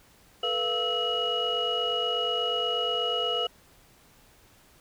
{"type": "tone cluster", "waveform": "sine", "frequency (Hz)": [438.7, 487, 692, 1307, 2905], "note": ["A4", "B4", "F5", "E6", "F#7"], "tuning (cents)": [-5, -24, -16, -15, -32], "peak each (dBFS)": [-34, -31, -33, -34, -27], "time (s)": [0.43, 3.47], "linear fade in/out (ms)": 5, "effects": ["tanh soft clip ceiling -17 dBFS", "pink hiss -58 dBFS RMS until 4.8 s"]}